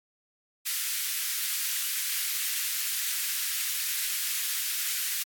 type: high-pass noise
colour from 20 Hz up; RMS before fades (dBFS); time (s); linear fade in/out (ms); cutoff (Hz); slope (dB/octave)
white; -30; 0.65-5.24; 20; 1600; 24
effects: AAC 64 kbps